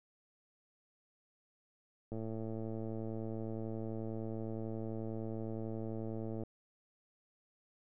click train, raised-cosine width 2 ms, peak -29 dBFS, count 480, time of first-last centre 2.12-6.435 s, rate 111 Hz, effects none

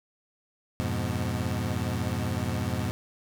25% pulse chord, F diminished, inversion none, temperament equal, 87.31 / 103.83 / 123.47 Hz, F2 / Ab2 / Cb3, 0 / 0 / 0 cents, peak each -28 dBFS, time 0.8-2.91 s, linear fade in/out 0 ms, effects 9-bit

